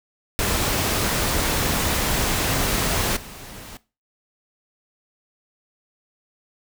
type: noise with level steps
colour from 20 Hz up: pink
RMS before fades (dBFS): -22 / -39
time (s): 0.39-3.77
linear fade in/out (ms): 0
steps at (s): 3.16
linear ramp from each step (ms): 10
effects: noise-tail reverb RT60 0.3 s tail -19 dB re dry